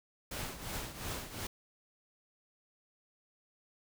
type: noise with tremolo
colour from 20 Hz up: pink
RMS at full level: -38 dBFS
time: 0.31-1.47 s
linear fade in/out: 5 ms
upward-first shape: triangle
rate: 2.8 Hz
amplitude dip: 75%
effects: none